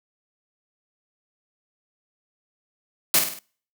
white noise with echo, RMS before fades -17 dBFS, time 3.14-3.19 s, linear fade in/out 2 ms, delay 50 ms, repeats 4, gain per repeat -6 dB, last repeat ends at 3.39 s, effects noise-tail reverb RT60 0.5 s tail -26 dB re dry + high-pass 150 Hz 12 dB/octave

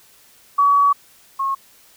sine tone pair in turn, 1134 / 1087.2 Hz, C#6 / C#6, +39 / -34 cents, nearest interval minor second, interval 73 cents, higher first, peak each -11 / -18 dBFS, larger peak first, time 0.58-0.93 / 1.39-1.55 s, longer first, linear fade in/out 10 ms, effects white hiss -51 dBFS RMS until 1.96 s

